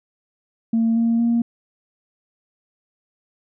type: tone with pitch steps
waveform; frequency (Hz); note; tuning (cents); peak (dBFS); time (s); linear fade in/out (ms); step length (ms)
sine; 227.4 / 230.7 / 234.1; A#3 / A#3 / A#3; -43 / -18 / +8; -14; 0.73-1.42; 5; 230
effects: tanh soft clip ceiling -12 dBFS